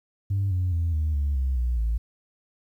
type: tone with pitch steps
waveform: sine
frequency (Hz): 98.5 / 90.85 / 83.79 / 77.28 / 71.28 / 65.74 / 60.63 / 55.92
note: G2 / F#2 / E2 / D#2 / C#2 / C2 / B1 / A1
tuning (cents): +9 / -31 / +29 / -11 / +49 / +9 / -31 / +29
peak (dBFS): -20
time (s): 0.3-1.98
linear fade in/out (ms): 10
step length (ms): 210
effects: tanh soft clip ceiling -19 dBFS + 10-bit